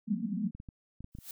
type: band-pass noise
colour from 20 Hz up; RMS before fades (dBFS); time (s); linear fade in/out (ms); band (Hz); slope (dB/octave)
white; -33; 0.07-0.51; 20; 180 to 240; 96
type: clicks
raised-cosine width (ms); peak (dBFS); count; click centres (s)
5; -32; 7; 0.55 / 0.601 / 0.688 / 1.006 / 1.044 / 1.151 / 1.187
type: noise with exponential growth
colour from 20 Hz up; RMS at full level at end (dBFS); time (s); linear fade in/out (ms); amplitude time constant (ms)
blue; -40; 1.12-1.31; 2; 41
effects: none